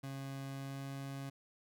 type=tone with pitch glide; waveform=30% pulse; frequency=136.3 to 137.25 Hz; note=C#3 to C#3; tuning=-29 to -17 cents; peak=-39 dBFS; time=0.03-1.3 s; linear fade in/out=10 ms; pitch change=+12 cents; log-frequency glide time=0.46-0.92 s; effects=none